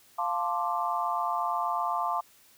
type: chord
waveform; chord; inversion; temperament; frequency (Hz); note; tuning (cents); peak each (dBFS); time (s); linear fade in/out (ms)
sine; D minor seventh; first; equal; 698.5 / 880 / 1046.5 / 1174.7; F5 / A5 / C6 / D6; 0 / 0 / 0 / 0; -32; 0.18-2.21; 10
effects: white hiss -59 dBFS RMS until 2.57 s